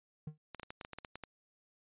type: tone with exponential decay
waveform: triangle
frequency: 153.1 Hz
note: D#3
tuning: 28 cents flat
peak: -34 dBFS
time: 0.27-0.38 s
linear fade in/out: 5 ms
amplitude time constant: 22 ms
type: clicks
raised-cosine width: 0.3 ms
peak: -28 dBFS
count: 11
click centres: 0.547 / 0.597 / 0.632 / 0.705 / 0.812 / 0.849 / 0.933 / 0.986 / 1.048 / 1.156 / 1.237 s
effects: resampled to 8000 Hz